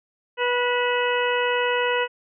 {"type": "harmonic tone with a mistuned harmonic", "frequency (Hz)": 489.3, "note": "B4", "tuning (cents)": -16, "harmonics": [1, 2, 3, 4, 5, 6], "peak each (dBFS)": [-23, -26, -28, -29, -30, -31], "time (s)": [0.37, 2.08], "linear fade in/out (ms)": 50, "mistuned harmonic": 5, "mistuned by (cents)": 81, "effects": []}